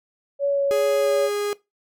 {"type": "tone with vibrato", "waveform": "sine", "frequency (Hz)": 561, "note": "C#5", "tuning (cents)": 21, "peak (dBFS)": -18, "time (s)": [0.39, 1.3], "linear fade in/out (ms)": 50, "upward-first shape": "sine", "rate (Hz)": 2.9, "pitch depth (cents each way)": 9}
{"type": "tone with pitch glide", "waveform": "45% pulse", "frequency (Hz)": [415.3, 411.5], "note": ["G#4", "G#4"], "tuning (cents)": [0, -16], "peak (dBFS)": -23, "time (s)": [0.71, 1.53], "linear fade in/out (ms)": 0, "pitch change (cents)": -16, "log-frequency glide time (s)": [1, 1.08]}
{"effects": ["noise-tail reverb RT60 0.2 s tail -20 dB re dry"]}